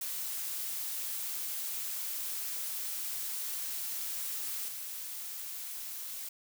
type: noise with level steps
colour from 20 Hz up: blue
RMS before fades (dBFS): -37 / -41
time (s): 0.01-6.29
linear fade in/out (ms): 5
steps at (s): 4.68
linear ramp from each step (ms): 2
effects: none